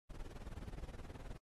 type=noise with tremolo; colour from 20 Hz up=brown; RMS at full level=-44 dBFS; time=0.09-1.38 s; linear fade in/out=20 ms; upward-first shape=triangle; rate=19 Hz; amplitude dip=95%; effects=AAC 32 kbps